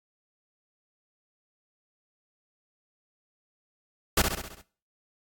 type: noise with echo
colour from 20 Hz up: pink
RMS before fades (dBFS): -21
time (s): 4.17-4.22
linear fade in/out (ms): 5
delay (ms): 66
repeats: 6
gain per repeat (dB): -5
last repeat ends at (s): 4.616
effects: noise-tail reverb RT60 0.4 s tail -18 dB re dry + AAC 64 kbps

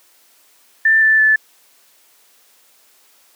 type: tone with pitch steps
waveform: sine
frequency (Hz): 1778 / 1760.6 / 1743.4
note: A6 / A6 / A6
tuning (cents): +18 / +1 / -16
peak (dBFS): -9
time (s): 0.85-1.36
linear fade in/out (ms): 5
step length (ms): 170
effects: white hiss -53 dBFS RMS until 3.35 s + high-pass 300 Hz 12 dB/octave

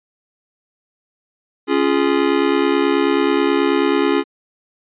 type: chord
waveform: square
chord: Db major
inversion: none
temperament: just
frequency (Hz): 277.2 / 346.5 / 415.8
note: Db4 / F4 / Ab4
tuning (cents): 0 / -14 / +2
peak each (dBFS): -19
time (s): 1.67-4.24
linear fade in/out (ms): 50
effects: resampled to 8000 Hz

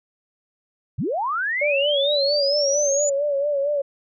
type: linear sweep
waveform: sine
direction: up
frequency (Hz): 84.4 to 7040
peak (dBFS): -21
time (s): 0.98-3.1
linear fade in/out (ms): 10
type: tone with vibrato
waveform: sine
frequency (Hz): 571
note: D5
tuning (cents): -49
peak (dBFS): -19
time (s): 1.61-3.82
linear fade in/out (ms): 10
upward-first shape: sine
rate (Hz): 4.4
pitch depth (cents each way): 66
effects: none

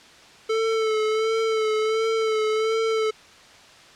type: tone with vibrato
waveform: square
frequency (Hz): 440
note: A4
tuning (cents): 0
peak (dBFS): -21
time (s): 0.49-3.11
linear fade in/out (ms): 10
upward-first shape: sine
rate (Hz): 1.4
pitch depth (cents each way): 32
effects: white hiss -48 dBFS RMS until 3.95 s + low-pass 5000 Hz 12 dB/octave

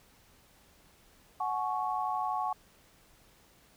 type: chord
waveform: sine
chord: F# suspended second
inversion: none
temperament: equal with one note detuned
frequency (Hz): 740 / 852 / 1108.7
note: F#5 / G#5 / C#6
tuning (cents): 0 / +44 / 0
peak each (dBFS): -34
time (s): 1.4-2.53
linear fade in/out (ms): 5
effects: pink hiss -62 dBFS RMS until 3.76 s

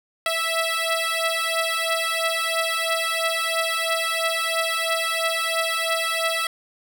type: beating tone pair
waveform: 10% pulse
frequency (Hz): 656 / 659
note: E5 / E5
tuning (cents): -9 / -1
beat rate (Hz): 3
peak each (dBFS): -16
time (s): 0.26-6.47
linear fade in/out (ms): 2
effects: none

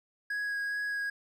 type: tone with vibrato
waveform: triangle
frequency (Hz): 1656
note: G#6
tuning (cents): -5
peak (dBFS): -29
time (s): 0.3-1.1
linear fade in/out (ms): 5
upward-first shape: sine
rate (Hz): 2.4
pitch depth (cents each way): 11
effects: none

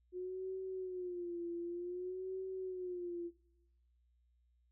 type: tone with vibrato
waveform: sine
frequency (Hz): 360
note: F#4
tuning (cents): -47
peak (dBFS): -39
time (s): 0.12-3.31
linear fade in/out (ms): 50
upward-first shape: sine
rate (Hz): 0.54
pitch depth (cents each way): 86
effects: noise-tail reverb RT60 0.9 s tail -19 dB re dry + added 60 Hz sine -70 dBFS peak until 4.71 s

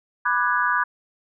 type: chord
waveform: sine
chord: G# half-diminished seventh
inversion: first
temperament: equal with one note detuned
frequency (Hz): 987.8 / 1189 / 1480 / 1661.2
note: B5 / D6 / F#6 / G#6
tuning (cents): 0 / +21 / 0 / 0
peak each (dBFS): -24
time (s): 0.25-0.84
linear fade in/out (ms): 10
effects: none

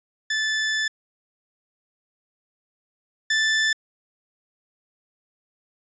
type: tone pair in turn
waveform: sawtooth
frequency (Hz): 1748 / 1759.1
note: A6 / A6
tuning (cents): -12 / -1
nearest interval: unison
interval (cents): 11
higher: second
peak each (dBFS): -18 / -15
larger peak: second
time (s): 0.3-0.88 / 3.3-3.73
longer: first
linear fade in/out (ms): 5
effects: resampled to 16000 Hz

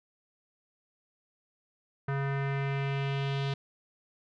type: tone with low-pass filter sweep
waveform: square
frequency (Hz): 138.3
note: C#3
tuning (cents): -4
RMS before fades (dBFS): -31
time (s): 2.08-3.54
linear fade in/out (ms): 5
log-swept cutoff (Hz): 1600 to 3700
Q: 2.4
effects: none

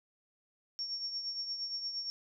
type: tone with tremolo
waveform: sine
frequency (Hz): 5500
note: F8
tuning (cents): -27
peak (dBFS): -33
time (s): 0.79-2.1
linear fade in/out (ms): 0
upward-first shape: triangle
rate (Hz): 8.6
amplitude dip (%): 60
effects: none

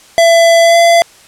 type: tone with pitch glide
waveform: square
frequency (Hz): 670 to 679.4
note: E5 to F5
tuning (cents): +28 to -48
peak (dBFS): -5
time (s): 0.18-1.02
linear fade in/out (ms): 0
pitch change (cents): +24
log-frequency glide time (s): 0.62-0.77
effects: white hiss -41 dBFS RMS until 1.27 s + low-pass 9000 Hz 12 dB/octave

